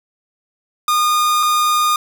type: tone pair in turn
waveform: 45% pulse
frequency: 1221 / 1221 Hz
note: D#6 / D#6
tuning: -33 / -33 cents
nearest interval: unison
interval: 0 cents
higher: neither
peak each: -13 dBFS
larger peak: neither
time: 0.88-1.43 / 1.43-1.96 s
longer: first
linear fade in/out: 2 ms
effects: none